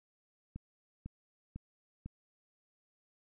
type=click train; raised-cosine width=5 ms; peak=-30 dBFS; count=4; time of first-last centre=0.56-2.06 s; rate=2 Hz; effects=none